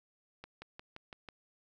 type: accelerating click train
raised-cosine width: 0.3 ms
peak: -30 dBFS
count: 6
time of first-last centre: 0.44-1.288 s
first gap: 180 ms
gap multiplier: 0.97
effects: none